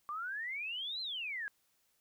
sine exponential two-way sweep, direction up then down, 1154 to 4186 to 1604 Hz, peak -37 dBFS, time 0.09-1.48 s, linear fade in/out 0 ms, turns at 1.01 s, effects white hiss -75 dBFS RMS until 2 s

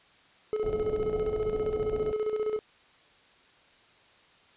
triangle tone with tremolo, 428.6 Hz, A4, 45 cents flat, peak -23 dBFS, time 0.53-2.59 s, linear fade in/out 0 ms, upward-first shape square, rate 15 Hz, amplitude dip 55%
pink low-pass noise, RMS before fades -38 dBFS, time 0.63-2.12 s, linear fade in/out 5 ms, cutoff 780 Hz, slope 96 dB/octave
effects white hiss -59 dBFS RMS until 4.56 s + resampled to 8000 Hz

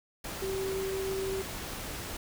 sine tone in noise, 384.9 Hz, G4, 32 cents flat, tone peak -31 dBFS, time 0.42-1.42 s, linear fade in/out 5 ms, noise pink, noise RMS -39 dBFS, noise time 0.24-2.17 s, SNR +5 dB, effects none

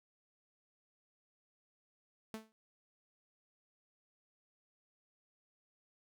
sawtooth tone with exponential decay, 220 Hz, A3, in tune, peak -35 dBFS, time 2.34-2.52 s, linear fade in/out 0 ms, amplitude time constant 39 ms, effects none

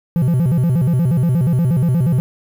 triangle tone with vibrato, 146.83 Hz, D3, in tune, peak -10 dBFS, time 0.16-2.2 s, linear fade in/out 0 ms, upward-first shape square, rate 8.4 Hz, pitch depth 260 cents each way, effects 7-bit

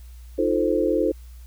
sine chord, F dominant seventh, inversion third, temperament equal with one note detuned, 311.1 / 350.6 / 440 / 523.3 Hz, Eb4 / F4 / A4 / C5, 0 / +7 / 0 / 0 cents, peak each -24 dBFS, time 0.38-1.12 s, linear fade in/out 10 ms, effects added 60 Hz sine -39 dBFS peak until 1.46 s + white hiss -57 dBFS RMS until 1.46 s

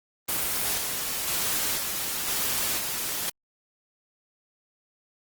white noise with tremolo, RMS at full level -27 dBFS, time 0.28-3.3 s, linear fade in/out 10 ms, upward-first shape square, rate 1 Hz, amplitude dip 30%, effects Opus 24 kbps

